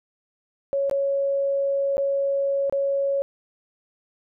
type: tone with dropouts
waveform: sine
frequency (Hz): 554.4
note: C#5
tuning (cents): 0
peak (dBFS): -20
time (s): 0.73-3.22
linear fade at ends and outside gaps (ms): 0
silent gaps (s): 0.897-0.912 / 1.97-1.98 / 2.697-2.725
effects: none